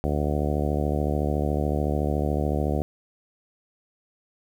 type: harmonic tone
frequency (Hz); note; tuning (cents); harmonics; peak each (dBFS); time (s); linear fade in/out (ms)
73.8; D2; +9; 1 / 2 / 3 / 4 / 5 / 6 / 7 / 8 / 9 / 10; -26 / -29 / -31 / -32 / -33 / -34 / -34 / -35 / -36 / -36; 0.04-2.82; 0
effects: 9-bit